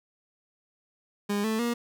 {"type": "tone with pitch steps", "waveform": "30% pulse", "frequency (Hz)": [204.1, 220, 237.2], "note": ["G#3", "A3", "A#3"], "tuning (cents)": [-30, 0, 30], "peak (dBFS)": -23, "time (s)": [1.29, 1.74], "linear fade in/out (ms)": 10, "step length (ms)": 150, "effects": []}